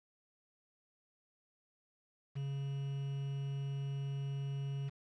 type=tone with quantisation; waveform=triangle; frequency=138.59 Hz; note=C#3; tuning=in tune; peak=-34 dBFS; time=2.35-4.9 s; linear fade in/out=20 ms; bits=9; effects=low-pass 4000 Hz 12 dB/octave